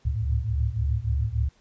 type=tone cluster; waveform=sine; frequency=69.1 / 72.7 / 104.9 / 111.6 Hz; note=C#2 / D2 / G#2 / A2; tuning=-5 / -17 / +18 / +25 cents; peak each=-28 / -27 / -30 / -28 dBFS; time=0.05-1.49 s; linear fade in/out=10 ms; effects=pink hiss -62 dBFS RMS until 1.6 s + resampled to 16000 Hz